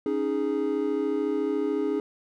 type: chord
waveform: triangle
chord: C# suspended second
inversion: none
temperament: equal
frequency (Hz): 277.2 / 311.1 / 415.3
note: C#4 / D#4 / G#4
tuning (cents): 0 / 0 / 0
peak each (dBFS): -28 / -27 / -25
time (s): 0.06-2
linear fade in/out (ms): 2
effects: none